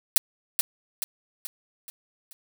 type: noise with echo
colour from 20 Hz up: blue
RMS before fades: -17 dBFS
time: 0.16-0.18 s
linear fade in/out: 0 ms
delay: 430 ms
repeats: 5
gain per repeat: -6 dB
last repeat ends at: 2.33 s
effects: none